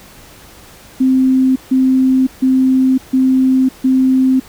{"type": "tone bursts", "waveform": "sine", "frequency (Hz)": 260.9, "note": "C4", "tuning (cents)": -5, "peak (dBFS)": -8, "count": 5, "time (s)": [1, 4.4], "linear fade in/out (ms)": 10, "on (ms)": 560, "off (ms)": 150, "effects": ["pink hiss -40 dBFS RMS until 4.48 s"]}